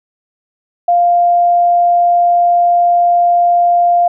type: tone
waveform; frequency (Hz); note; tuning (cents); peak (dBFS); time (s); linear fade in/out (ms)
sine; 698.5; F5; 0; -7; 0.88-4.08; 5
effects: none